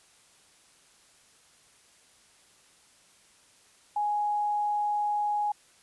sine tone, 832 Hz, G#5, 3 cents sharp, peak -25 dBFS, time 3.96-5.52 s, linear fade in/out 5 ms, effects white hiss -60 dBFS RMS until 5.82 s + resampled to 24000 Hz

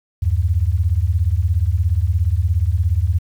sine beating tone pair, 77.78 / 94.78 Hz, D#2 / F#2, 0 / +42 cents, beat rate 17 Hz, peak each -17 dBFS, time 0.22-3.19 s, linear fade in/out 10 ms, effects 8-bit

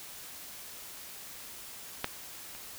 clicks, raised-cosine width 0.3 ms, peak -13 / -30 dBFS, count 2, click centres 2.044 / 2.55 s, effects white hiss -46 dBFS RMS until 2.78 s

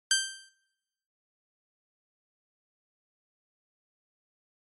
10% pulse tone with exponential decay, 1568 Hz, G6, in tune, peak -10 dBFS, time 0.11-0.49 s, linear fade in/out 2 ms, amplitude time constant 81 ms, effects noise-tail reverb RT60 1.0 s tail -24 dB re dry + MP3 48 kbps

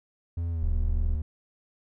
triangle tone with pitch glide, 84.6 to 76.25 Hz, E2 to D#2, +45 to -34 cents, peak -25 dBFS, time 0.37-1.22 s, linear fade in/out 5 ms, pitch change -179 cents, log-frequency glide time 0.51-0.69 s
triangle tone, 33.44 Hz, C1, 39 cents sharp, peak -22 dBFS, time 0.62-1.16 s, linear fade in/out 10 ms
effects none

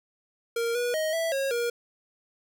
square tone with pitch steps, 465.3 / 484.8 / 627 / 658 / 544 / 474.4 Hz, A#4 / B4 / D#5 / E5 / C#5 / A#4, -3 / -32 / +13 / -3 / -33 / +30 cents, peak -26 dBFS, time 0.56-1.7 s, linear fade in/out 5 ms, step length 190 ms, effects none

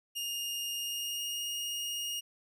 sawtooth tone with pitch glide, 2835 to 2856 Hz, F7 to F7, +25 to +38 cents, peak -31 dBFS, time 0.15-2.21 s, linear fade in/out 20 ms, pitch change +13 cents, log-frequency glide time 0.74-1.43 s, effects none

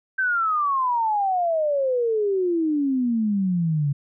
sine exponential sweep, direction down, 1568 to 138.59 Hz, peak -19 dBFS, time 0.18-3.93 s, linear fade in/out 10 ms, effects none

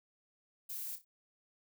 violet noise with echo, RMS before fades -42 dBFS, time 0.69-0.96 s, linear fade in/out 10 ms, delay 30 ms, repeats 3, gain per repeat -10 dB, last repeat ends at 1.05 s, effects none

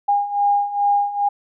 sine beating tone pair, 811 / 813.4 Hz, G#5 / G#5, -41 / -36 cents, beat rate 2.4 Hz, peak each -21 / -17 dBFS, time 0.08-1.29 s, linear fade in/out 10 ms, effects none

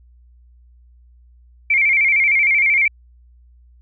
sine tone with vibrato, 2229 Hz, C#7, 9 cents sharp, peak -12 dBFS, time 1.7-2.88 s, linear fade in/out 5 ms, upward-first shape square, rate 13 Hz, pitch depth 71 cents each way, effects added 60 Hz sine -46 dBFS peak until 3.81 s

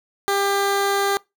15% pulse tone, 398.2 Hz, G4, 27 cents sharp, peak -12 dBFS, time 0.28-1.17 s, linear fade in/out 0 ms, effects noise-tail reverb RT60 0.2 s tail -23 dB re dry

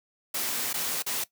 white noise with dropouts, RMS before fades -30 dBFS, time 0.34-1.24 s, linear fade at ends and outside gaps 5 ms, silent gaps 0.731-0.74 / 1.024-1.063 s, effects noise-tail reverb RT60 0.1 s tail -18 dB re dry + high-pass 150 Hz 12 dB/octave

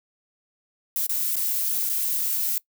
violet noise with dropouts, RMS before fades -25 dBFS, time 0.96-2.58 s, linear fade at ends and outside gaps 1 ms, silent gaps 1.066-1.094 / 1.357-1.365 / 1.892-1.896 s, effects noise-tail reverb RT60 0.1 s tail -21 dB re dry

